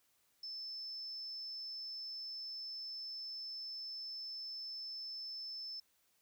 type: tone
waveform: triangle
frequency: 5270 Hz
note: E8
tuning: 1 cent flat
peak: -39 dBFS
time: 0.43-5.8 s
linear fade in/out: 5 ms
effects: tanh soft clip ceiling -41 dBFS + white hiss -75 dBFS RMS until 6.21 s